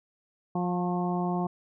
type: harmonic tone with a mistuned harmonic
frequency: 177.5 Hz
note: F3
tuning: 28 cents sharp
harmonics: 1 / 2 / 3 / 4 / 5 / 6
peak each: -28 / -33 / -44 / -33 / -37 / -39 dBFS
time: 0.55-1.47 s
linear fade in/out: 5 ms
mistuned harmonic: 6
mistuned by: +27 cents
effects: none